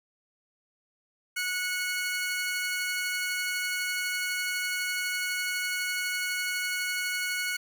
sawtooth tone pair together, 1464 / 2202 Hz, F#6 / C#7, -19 / -12 cents, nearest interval perfect fifth, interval 707 cents, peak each -28 dBFS, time 1.36-7.57 s, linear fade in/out 10 ms, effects none

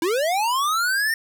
square linear sweep, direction up, 311.1 to 1838 Hz, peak -20 dBFS, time 0.02-1.14 s, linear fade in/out 2 ms, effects none

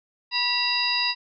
harmonic tone with a mistuned harmonic, 977 Hz, B5, 19 cents flat, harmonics 1 / 2 / 3 / 4 / 5, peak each -30 / -31 / -27 / -28 / -25 dBFS, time 0.31-1.15 s, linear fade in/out 50 ms, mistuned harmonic 3, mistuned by -110 cents, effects none

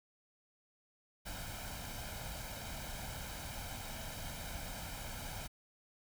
pink noise with comb filter, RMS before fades -44 dBFS, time 1.25-5.48 s, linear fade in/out 20 ms, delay 1.3 ms, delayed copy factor +0.65, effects none

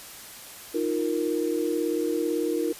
sine chord, Eb suspended second, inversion none, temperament equal, 311.1 / 349.2 / 466.2 Hz, Eb4 / F4 / Bb4, 0 / 0 / 0 cents, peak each -28 dBFS, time 0.74-2.73 s, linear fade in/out 10 ms, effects white hiss -43 dBFS RMS until 2.79 s + resampled to 32000 Hz

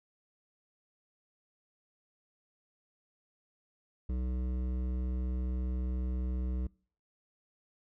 triangle tone with hard clipping, 62.7 Hz, B1, 27 cents sharp, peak -33 dBFS, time 4.09-6.67 s, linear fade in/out 5 ms, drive 16 dB, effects noise-tail reverb RT60 0.5 s tail -26 dB re dry

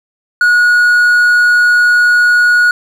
triangle tone, 1453 Hz, F#6, 32 cents flat, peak -4 dBFS, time 0.41-2.71 s, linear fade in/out 2 ms, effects none

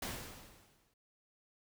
pink noise with exponential decay, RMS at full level -38 dBFS, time 0.02-0.94 s, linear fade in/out 5 ms, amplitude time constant 200 ms, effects none

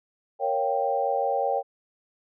sine chord, G half-diminished seventh, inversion first, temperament equal, 466.2 / 554.4 / 698.5 / 784 Hz, Bb4 / Db5 / F5 / G5, 0 / 0 / 0 / 0 cents, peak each -30 / -27 / -31 / -26 dBFS, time 0.39-1.63 s, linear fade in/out 50 ms, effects none

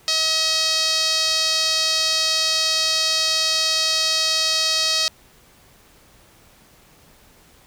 sawtooth tone with band-pass filter, 637 Hz, D#5, 41 cents sharp, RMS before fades -20 dBFS, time 0.08-5.08 s, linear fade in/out 0 ms, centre 4700 Hz, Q 3.4, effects pink hiss -52 dBFS RMS until 7.66 s

